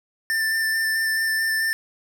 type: tone with vibrato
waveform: square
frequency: 1781 Hz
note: A6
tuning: 21 cents sharp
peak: -21 dBFS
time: 0.3-1.73 s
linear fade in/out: 0 ms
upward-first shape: square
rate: 4.6 Hz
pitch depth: 10 cents each way
effects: none